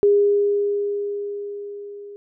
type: tone with level ramp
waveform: sine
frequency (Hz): 407.3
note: G#4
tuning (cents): -34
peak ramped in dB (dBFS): -11 to -35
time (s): 0.03-2.16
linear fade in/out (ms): 0
effects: none

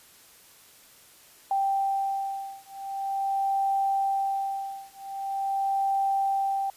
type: beating tone pair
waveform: sine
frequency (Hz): 784 / 784.44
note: G5 / G5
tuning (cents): 0 / +1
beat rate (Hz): 0.44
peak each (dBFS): -28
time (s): 1.51-6.7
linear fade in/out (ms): 2
effects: white hiss -54 dBFS RMS until 6.76 s + resampled to 32000 Hz

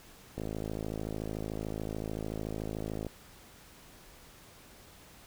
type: click train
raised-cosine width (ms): 2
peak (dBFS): -23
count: 145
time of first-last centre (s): 0.38-3.067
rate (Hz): 53.6
effects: pink hiss -55 dBFS RMS until 5.26 s

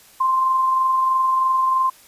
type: tone with amplitude modulation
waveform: sine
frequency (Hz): 1046.5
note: C6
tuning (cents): 0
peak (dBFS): -14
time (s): 0.2-1.9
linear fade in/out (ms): 10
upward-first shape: sine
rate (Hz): 23.1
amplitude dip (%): 25
effects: white hiss -49 dBFS RMS until 2.07 s + resampled to 32000 Hz

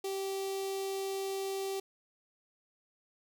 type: tone with notch filter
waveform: sawtooth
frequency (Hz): 388.5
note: G4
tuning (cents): -16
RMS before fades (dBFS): -36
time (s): 0.04-1.8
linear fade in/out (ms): 5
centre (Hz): 1500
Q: 0.67
effects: none

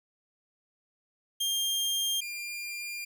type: tone pair in turn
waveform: sawtooth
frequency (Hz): 3202 / 2399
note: G7 / D7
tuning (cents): +36 / +36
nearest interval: perfect fourth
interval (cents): 500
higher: first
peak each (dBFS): -24 / -32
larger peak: first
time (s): 1.4-2.21 / 2.21-3.05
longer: second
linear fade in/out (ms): 10
effects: none

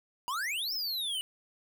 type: exponential two-way sweep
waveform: square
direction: up then down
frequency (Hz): 940 to 5420 to 2909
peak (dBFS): -32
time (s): 0.28-1.21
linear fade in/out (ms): 0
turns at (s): 0.73
effects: none

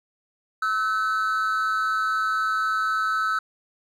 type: tone pair together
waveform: triangle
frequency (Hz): 1302.1 / 1506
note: E6 / F#6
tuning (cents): -22 / +30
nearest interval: minor third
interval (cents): 252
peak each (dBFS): -20 / -23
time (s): 0.62-3.39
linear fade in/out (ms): 5
effects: tanh soft clip ceiling -16 dBFS

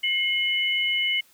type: tone pair together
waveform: sine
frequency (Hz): 2144 / 2977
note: C7 / F#7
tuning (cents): +42 / +10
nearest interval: tritone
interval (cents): 568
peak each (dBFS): -24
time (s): 0.03-1.21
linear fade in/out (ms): 10
effects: white hiss -58 dBFS RMS until 1.33 s

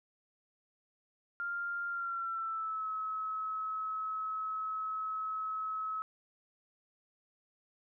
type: tone with pitch glide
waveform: sine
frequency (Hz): 1396.9 to 1288.4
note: F6 to E6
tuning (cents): 0 to -40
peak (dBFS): -34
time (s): 1.4-6.02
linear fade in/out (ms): 0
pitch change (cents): -140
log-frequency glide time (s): 1.88-2.88
effects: none

